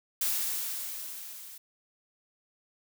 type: noise with level ramp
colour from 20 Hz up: blue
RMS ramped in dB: -28 to -47 dBFS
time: 0.21-1.58 s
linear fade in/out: 5 ms
effects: none